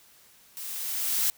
blue noise with level ramp, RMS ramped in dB -38 to -24 dBFS, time 0.57-1.3 s, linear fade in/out 0 ms, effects white hiss -57 dBFS RMS until 1.37 s

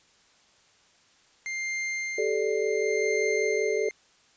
45% pulse tone with tremolo, 2100 Hz, C7, 6 cents sharp, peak -28 dBFS, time 1.46-3.91 s, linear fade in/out 0 ms, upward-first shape sine, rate 0.7 Hz, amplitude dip 60%
sine chord, G suspended second, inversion none, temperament equal with one note detuned, 392 / 437.2 / 587.3 Hz, G4 / A4 / D5, 0 / -11 / 0 cents, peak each -29 / -26 / -32 dBFS, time 2.18-3.89 s, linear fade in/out 5 ms
effects white hiss -61 dBFS RMS until 4.36 s + resampled to 16000 Hz

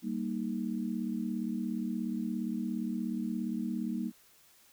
sine chord, Eb major, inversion first, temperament equal, 196 / 233.1 / 311.1 Hz, G3 / Bb3 / Eb4, 0 / 0 / 0 cents, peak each -36 / -34 / -39 dBFS, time 0.02-4.12 s, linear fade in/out 50 ms, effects white hiss -62 dBFS RMS until 4.72 s

